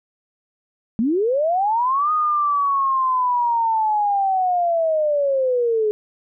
sine linear two-way sweep, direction up then down, 207.3 to 1244.5 to 417.3 Hz, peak -16 dBFS, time 0.99-5.91 s, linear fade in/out 0 ms, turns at 2.12 s, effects none

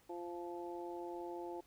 harmonic tone, 173.7 Hz, F3, 9 cents flat, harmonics 2 / 3 / 4 / 5, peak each -44 / -51 / -51 / -49 dBFS, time 0.09-1.61 s, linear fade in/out 10 ms, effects pink hiss -69 dBFS RMS until 1.66 s

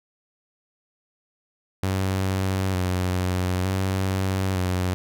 sawtooth tone with vibrato, 93.3 Hz, F#2, 15 cents sharp, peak -18 dBFS, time 1.83-4.94 s, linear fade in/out 0 ms, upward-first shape square, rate 0.55 Hz, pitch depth 36 cents each way, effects none

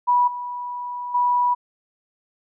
sine tone with level steps, 978 Hz, B5, 17 cents flat, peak -14 / -27 / -16 dBFS, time 0.07-1.55 s, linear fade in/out 20 ms, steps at 0.27 / 1.14 s, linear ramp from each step 10 ms, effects none

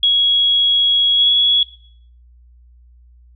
sine tone with pitch glide, 3325 to 3360 Hz, G#7 to G#7, +1 to +19 cents, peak -10 dBFS, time 0.03-1.63 s, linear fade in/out 2 ms, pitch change +18 cents, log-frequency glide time 1.14-1.31 s, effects noise-tail reverb RT60 0.6 s tail -17 dB re dry + added 60 Hz sine -44 dBFS peak until 3.35 s

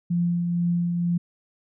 sine tone with tremolo, 173.1 Hz, F3, 15 cents flat, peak -19 dBFS, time 0.1-1.18 s, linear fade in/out 10 ms, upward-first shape triangle, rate 2.1 Hz, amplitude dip 35%, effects none

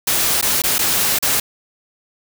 white noise with dropouts, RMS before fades -17 dBFS, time 0.07-1.4 s, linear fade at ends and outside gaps 5 ms, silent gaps 0.413-0.425 / 0.62-0.637 / 0.783-0.79 / 1.188-1.225 s, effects none

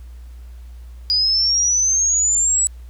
sine exponential sweep, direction up, 4881 to 7902 Hz, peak -14 dBFS, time 1.1-2.67 s, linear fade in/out 0 ms, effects added 60 Hz sine -34 dBFS peak until 2.89 s + pink hiss -56 dBFS RMS until 2.89 s

